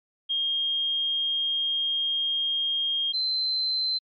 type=tone pair in turn; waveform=sine; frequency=3230 / 4086 Hz; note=G#7 / C8; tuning=-49 / -42 cents; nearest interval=major third; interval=407 cents; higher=second; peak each=-22 dBFS; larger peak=neither; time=0.29-3.13 / 3.13-3.99 s; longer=first; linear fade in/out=20 ms; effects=tanh soft clip ceiling -20 dBFS + MP3 32 kbps